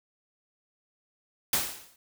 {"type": "noise with exponential decay", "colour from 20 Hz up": "white", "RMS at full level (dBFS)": -23, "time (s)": [1.53, 1.96], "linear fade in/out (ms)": 2, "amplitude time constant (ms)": 93, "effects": []}